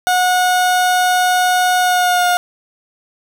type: tone with pitch glide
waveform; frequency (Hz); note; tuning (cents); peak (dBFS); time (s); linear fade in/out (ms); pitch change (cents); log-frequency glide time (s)
30% pulse; 729 to 714.4; F#5 to F5; -26 to +39; -9; 0.07-2.37; 0; -35; 1.79-2.26
effects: none